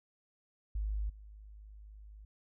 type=tone with level steps; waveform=sine; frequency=51.91 Hz; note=G#1; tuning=in tune; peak=-32 / -49 dBFS; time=0.75-2.25 s; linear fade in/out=5 ms; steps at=1.09 s; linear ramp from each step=10 ms; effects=none